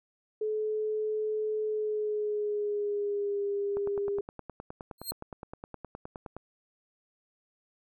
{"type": "tone with pitch glide", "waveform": "sine", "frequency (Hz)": [429.8, 403.3], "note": ["A4", "G4"], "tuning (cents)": [-41, 49], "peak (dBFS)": -28, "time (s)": [0.41, 4.21], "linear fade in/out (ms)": 5, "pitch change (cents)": -110, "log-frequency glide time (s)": [1.65, 3.43]}
{"type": "click train", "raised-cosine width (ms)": 1, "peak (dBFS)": -26, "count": 26, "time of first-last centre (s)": [3.77, 6.366], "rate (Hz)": 9.63}
{"type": "tone with exponential growth", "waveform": "10% pulse", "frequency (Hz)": 4197, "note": "C8", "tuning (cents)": 5, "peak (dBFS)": -21, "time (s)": [4.98, 5.11], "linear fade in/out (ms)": 2, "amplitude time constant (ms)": 28}
{"effects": []}